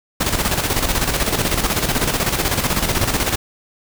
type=noise with tremolo; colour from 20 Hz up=pink; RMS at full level=-17 dBFS; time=0.2-3.36 s; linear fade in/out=10 ms; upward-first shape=square; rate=16 Hz; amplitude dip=55%; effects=none